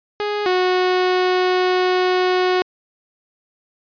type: tone pair in turn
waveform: sawtooth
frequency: 415.3 / 366.3 Hz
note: G#4 / F#4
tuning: 0 / -17 cents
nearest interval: major second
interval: 217 cents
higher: first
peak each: -16 / -11 dBFS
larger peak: second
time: 0.2-0.46 / 0.46-2.62 s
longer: second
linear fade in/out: 0 ms
effects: resampled to 11025 Hz

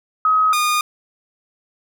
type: tone pair in turn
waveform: sine / sawtooth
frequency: 1268 / 1221.4 Hz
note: D#6 / D#6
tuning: +32 / -32 cents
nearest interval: minor second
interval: 64 cents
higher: first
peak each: -12 dBFS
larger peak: neither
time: 0.25-0.53 / 0.53-0.81 s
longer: neither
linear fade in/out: 2 ms
effects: none

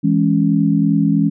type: chord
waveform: sine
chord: C# minor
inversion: first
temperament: equal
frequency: 164.81 / 207.7 / 277.2 Hz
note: E3 / G#3 / C#4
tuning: 0 / 0 / 0 cents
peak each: -16 dBFS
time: 0.03-1.3 s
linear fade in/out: 20 ms
effects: none

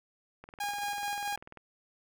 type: click train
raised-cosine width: 0.5 ms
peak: -32 dBFS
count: 24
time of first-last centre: 0.44-1.573 s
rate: 20.3 Hz
type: tone with tremolo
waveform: sawtooth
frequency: 817 Hz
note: G#5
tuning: 29 cents flat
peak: -28 dBFS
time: 0.6-1.36 s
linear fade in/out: 5 ms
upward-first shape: square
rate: 4.6 Hz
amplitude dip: 25%
effects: none

